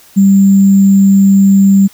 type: tone with sample-and-hold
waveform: sine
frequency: 196 Hz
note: G3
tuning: in tune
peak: -3 dBFS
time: 0.16-1.88 s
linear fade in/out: 20 ms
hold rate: 7350 Hz
effects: white hiss -42 dBFS RMS until 1.93 s